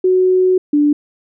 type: tone pair in turn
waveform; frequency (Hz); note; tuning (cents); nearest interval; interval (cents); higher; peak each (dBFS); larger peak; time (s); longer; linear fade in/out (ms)
sine; 370 / 293.7; F#4 / D4; 0 / 0; major third; 400; first; -9; neither; 0.04-0.58 / 0.73-0.93; first; 5
effects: none